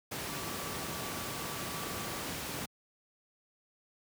sine tone in noise, 1154 Hz, D6, 31 cents flat, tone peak -47 dBFS, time 0.29-2.2 s, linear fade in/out 10 ms, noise pink, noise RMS -38 dBFS, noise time 0.11-2.66 s, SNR -12 dB, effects high-pass 100 Hz 12 dB/octave

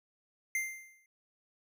square tone with exponential decay, 2093 Hz, C7, in tune, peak -29 dBFS, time 0.55-1.06 s, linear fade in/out 2 ms, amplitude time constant 110 ms, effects none

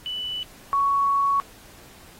sine tone pair in turn, 2978 / 1115.5 Hz, F#7 / C#6, +11 / +11 cents, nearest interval octave + perfect fourth, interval 1700 cents, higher first, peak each -27 / -18 dBFS, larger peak second, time 0.06-0.43 / 0.73-1.4 s, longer second, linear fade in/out 0 ms, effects pink hiss -49 dBFS RMS until 2.19 s + AAC 48 kbps

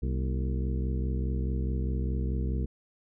harmonic tone with a mistuned harmonic, 64.8 Hz, C2, 16 cents flat, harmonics 1 / 2 / 3 / 4 / 5 / 6 / 7, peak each -28 / -34 / -38 / -40 / -42 / -44 / -45 dBFS, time 0.02-2.66 s, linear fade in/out 10 ms, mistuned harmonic 4, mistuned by -130 cents, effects none

